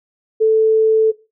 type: tone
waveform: sine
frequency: 440 Hz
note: A4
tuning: in tune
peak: -9 dBFS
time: 0.4-1.12 s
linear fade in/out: 20 ms
effects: noise-tail reverb RT60 0.3 s tail -19 dB re dry